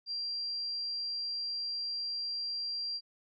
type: tone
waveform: sine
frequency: 4742 Hz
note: D8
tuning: 16 cents sharp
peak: -33 dBFS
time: 0.06-3.01 s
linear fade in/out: 50 ms
effects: MP3 64 kbps